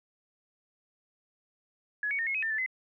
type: tone with pitch steps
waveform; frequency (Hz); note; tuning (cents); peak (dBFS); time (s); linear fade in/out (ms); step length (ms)
sine; 1689 / 2233 / 1832 / 2167 / 2539 / 1795 / 1753 / 2040; G#6 / C#7 / A#6 / C#7 / D#7 / A6 / A6 / C7; +29 / +12 / -31 / -40 / +34 / +34 / -7 / -44; -28; 2.03-2.662; 2; 79
effects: none